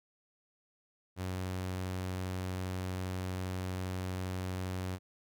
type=tone; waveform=sawtooth; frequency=92.5 Hz; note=F#2; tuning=in tune; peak=-31 dBFS; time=1.16-4.99 s; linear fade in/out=50 ms; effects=none